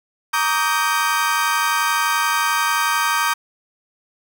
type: chord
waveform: 35% pulse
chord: Eb major seventh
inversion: second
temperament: equal with one note detuned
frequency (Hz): 932.3 / 1153.1 / 1244.5 / 1568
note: Bb5 / D6 / Eb6 / G6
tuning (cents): 0 / -32 / 0 / 0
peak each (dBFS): -21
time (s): 0.33-3.34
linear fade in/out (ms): 10
effects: none